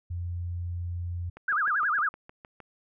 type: tone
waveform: sine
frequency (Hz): 87.31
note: F2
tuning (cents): 0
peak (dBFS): -30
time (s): 0.1-1.3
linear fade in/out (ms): 10
type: click train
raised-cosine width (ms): 0.5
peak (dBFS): -30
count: 9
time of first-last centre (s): 1.37-2.603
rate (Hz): 6.49
type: tone with vibrato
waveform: sine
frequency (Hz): 1409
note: F6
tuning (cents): +15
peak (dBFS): -23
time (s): 1.48-2.09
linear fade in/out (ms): 5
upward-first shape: sine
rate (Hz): 11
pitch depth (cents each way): 300
effects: none